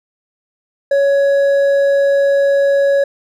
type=tone with hard clipping; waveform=triangle; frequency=558 Hz; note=C#5; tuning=11 cents sharp; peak=-11 dBFS; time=0.91-3.04 s; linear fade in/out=5 ms; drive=8 dB; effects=none